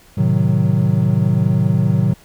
triangle chord, A diminished seventh, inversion none, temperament equal with one note detuned, 110 / 130.81 / 155.56 / 185.64 Hz, A2 / C3 / Eb3 / Gb3, 0 / 0 / 0 / +6 cents, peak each -16 dBFS, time 0.17-2.14 s, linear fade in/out 10 ms, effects pink hiss -48 dBFS RMS until 2.24 s

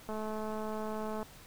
click train, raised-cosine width 1 ms, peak -26 dBFS, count 247, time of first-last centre 0.09-1.229 s, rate 216 Hz, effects pink hiss -54 dBFS RMS until 1.46 s

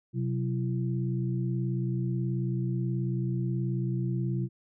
sine tone cluster, 128.8 / 187.3 / 337.9 Hz, C3 / F#3 / E4, -27 / +21 / +43 cents, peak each -28 / -33 / -37 dBFS, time 0.13-4.49 s, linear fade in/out 50 ms, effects none

